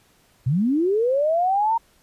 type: linear sweep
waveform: sine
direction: up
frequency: 114.3 to 932.3 Hz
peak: -17 dBFS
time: 0.46-1.78 s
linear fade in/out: 10 ms
effects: pink hiss -59 dBFS RMS until 2.02 s + resampled to 32000 Hz